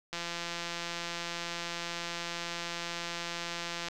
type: click train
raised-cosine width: 0.2 ms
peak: -19 dBFS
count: 643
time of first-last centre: 0.13-3.884 s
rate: 171 Hz
effects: none